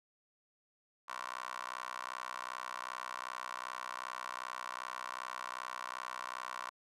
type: tone with high-pass filter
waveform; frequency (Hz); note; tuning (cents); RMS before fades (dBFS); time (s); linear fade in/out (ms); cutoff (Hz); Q
15% pulse; 62.6; B1; +24; -43; 1.08-6.7; 10; 1100; 3.9
effects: low-pass 10000 Hz 12 dB/octave